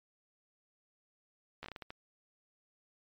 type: slowing click train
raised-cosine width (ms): 0.3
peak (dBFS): -27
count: 8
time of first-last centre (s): 1.63-1.905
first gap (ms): 13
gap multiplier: 1.36
effects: MP3 96 kbps